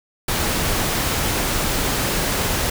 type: noise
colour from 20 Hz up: pink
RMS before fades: -21 dBFS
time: 0.28-2.7 s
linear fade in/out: 5 ms
effects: none